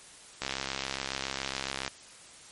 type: click train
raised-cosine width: 0.2 ms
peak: -14 dBFS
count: 99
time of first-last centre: 0.42-1.878 s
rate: 67.2 Hz
effects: white hiss -51 dBFS RMS until 2.51 s + MP3 48 kbps